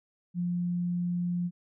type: tone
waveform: sine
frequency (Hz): 175.8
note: F3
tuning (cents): +12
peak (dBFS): -27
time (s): 0.34-1.51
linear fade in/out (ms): 50
effects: none